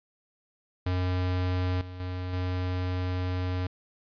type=tone with level steps; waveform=square; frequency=91.1 Hz; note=F#2; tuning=26 cents flat; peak=-26 / -39 / -32 / -28 dBFS; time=0.86-3.67 s; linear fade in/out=5 ms; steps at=1.81 / 2 / 2.33 s; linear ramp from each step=2 ms; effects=resampled to 11025 Hz + 10-bit